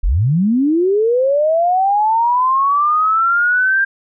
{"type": "linear sweep", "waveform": "sine", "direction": "up", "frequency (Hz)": [30.18, 1600], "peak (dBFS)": -11, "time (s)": [0.03, 3.85], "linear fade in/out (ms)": 10, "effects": []}